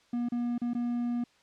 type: tone with dropouts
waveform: triangle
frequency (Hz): 240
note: B3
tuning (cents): -49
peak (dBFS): -26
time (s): 0.13-1.24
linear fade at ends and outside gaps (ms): 5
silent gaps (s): 0.288-0.32 / 0.581-0.616 / 0.735-0.749
effects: white hiss -64 dBFS RMS until 1.42 s + low-pass 5000 Hz 12 dB/octave